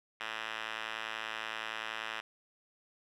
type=tone with band-pass filter; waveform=5% pulse; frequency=110.5 Hz; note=A2; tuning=8 cents sharp; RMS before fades=-40 dBFS; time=0.2-2.21 s; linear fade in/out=10 ms; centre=2200 Hz; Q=6.2; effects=none